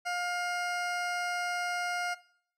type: tone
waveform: 20% pulse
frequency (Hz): 709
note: F5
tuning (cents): +26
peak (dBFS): -26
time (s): 0.05-2.15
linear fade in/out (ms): 20
effects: noise-tail reverb RT60 0.6 s tail -19 dB re dry + low-pass 8000 Hz 12 dB/octave